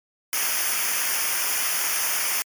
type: noise with comb filter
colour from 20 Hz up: white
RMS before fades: -24 dBFS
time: 0.33-2.42 s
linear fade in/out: 0 ms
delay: 0.25 ms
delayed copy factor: -0.85
effects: MP3 96 kbps